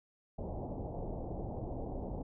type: low-pass noise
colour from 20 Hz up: pink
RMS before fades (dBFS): -40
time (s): 0.38-2.23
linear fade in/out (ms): 10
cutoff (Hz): 820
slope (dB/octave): 48
effects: none